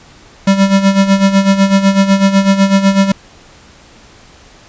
square tone with tremolo, 195.4 Hz, G3, 5 cents flat, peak -5 dBFS, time 0.47-3.12 s, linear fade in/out 5 ms, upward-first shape sine, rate 8 Hz, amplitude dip 70%, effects pink hiss -41 dBFS RMS until 4.68 s + resampled to 16000 Hz

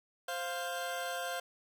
30% pulse tone cluster, 523 / 698 / 1581 Hz, C5 / F5 / G6, -1 / -1 / +14 cents, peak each -38 / -36 / -39 dBFS, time 0.28-1.4 s, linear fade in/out 5 ms, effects none

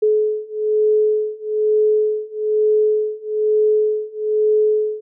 sine beating tone pair, 427.1 / 428.2 Hz, G#4 / A4, +48 / -47 cents, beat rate 1.1 Hz, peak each -18 / -17 dBFS, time 0.02-5.01 s, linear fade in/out 10 ms, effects none

